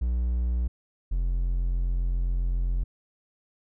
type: tone pair in turn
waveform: triangle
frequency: 60.1 / 43.74 Hz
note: B1 / F1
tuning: -46 / +3 cents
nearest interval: tritone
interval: 551 cents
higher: first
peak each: -21 dBFS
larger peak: neither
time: 0.01-0.68 / 1.11-2.84 s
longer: second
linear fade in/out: 10 ms
effects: none